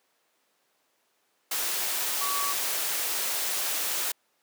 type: tone in noise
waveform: sine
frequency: 1137 Hz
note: C#6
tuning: 44 cents sharp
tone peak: -30 dBFS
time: 2.21-2.53 s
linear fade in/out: 5 ms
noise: white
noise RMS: -29 dBFS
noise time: 1.51-4.12 s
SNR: -4 dB
effects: pink hiss -70 dBFS RMS until 4.42 s + high-pass 400 Hz 12 dB/octave